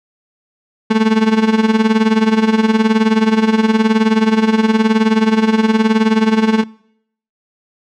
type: tone with tremolo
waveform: 35% pulse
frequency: 220 Hz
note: A3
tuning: in tune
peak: -6 dBFS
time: 0.9-6.64 s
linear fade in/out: 10 ms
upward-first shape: sine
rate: 19 Hz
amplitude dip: 75%
effects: noise-tail reverb RT60 0.7 s tail -24 dB re dry + low-pass 4000 Hz 12 dB/octave